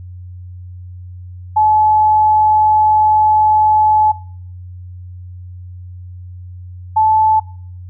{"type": "tone pair in turn", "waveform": "sine", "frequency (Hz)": [858, 870.5], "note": ["A5", "A5"], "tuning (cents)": [-44, -19], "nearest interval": "unison", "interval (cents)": 25, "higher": "second", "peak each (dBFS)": -8, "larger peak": "neither", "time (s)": [[1.56, 4.12], [6.96, 7.4]], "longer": "first", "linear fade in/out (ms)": 10, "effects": ["noise-tail reverb RT60 0.6 s tail -23 dB re dry", "added 90 Hz sine -29 dBFS peak until 7.89 s"]}